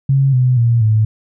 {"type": "tone with pitch steps", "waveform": "sine", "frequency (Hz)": [136.4, 126.53, 117.38, 108.89], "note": ["C#3", "B2", "A#2", "A2"], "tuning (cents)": [-28, 42, 12, -18], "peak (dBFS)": -9, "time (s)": [0.09, 1.05], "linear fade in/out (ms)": 5, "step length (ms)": 240, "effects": []}